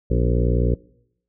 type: harmonic tone with a mistuned harmonic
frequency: 59.8 Hz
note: A#1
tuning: 45 cents sharp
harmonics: 1 / 2 / 3 / 4 / 5 / 6 / 7 / 8 / 9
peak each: -19 / -22 / -26 / -30 / -31 / -30 / -28 / -30 / -33 dBFS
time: 0.1-0.75 s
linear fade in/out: 10 ms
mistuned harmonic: 4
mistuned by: +57 cents
effects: noise-tail reverb RT60 0.8 s tail -24 dB re dry